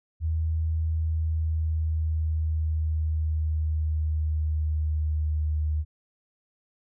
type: tone with pitch glide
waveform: sine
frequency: 80 to 76.56 Hz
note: D#2 to D#2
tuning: +49 to -27 cents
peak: -23 dBFS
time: 0.2-5.85 s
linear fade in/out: 50 ms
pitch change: -76 cents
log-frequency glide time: 0.86-5.51 s
effects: none